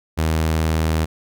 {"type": "tone", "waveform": "sawtooth", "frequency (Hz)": 79.6, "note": "D#2", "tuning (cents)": 40, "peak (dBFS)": -13, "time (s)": [0.17, 1.06], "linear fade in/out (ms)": 20, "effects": []}